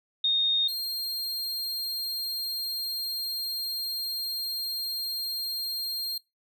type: tone pair in turn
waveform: sine / 45% pulse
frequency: 3694 / 4205 Hz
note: A#7 / C8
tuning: -16 / +8 cents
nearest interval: major second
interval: 224 cents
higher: second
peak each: -21 / -29 dBFS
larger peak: first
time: 0.24-0.68 / 0.68-6.18 s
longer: second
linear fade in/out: 5 ms
effects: noise-tail reverb RT60 0.2 s tail -21 dB re dry